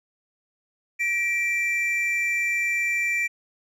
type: tone pair together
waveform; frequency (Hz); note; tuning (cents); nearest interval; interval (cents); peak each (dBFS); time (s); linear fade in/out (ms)
triangle; 1916.6 / 2349; A#6 / D7; +48 / 0; major third; 352; -27 / -21; 0.99-3.28; 20
effects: none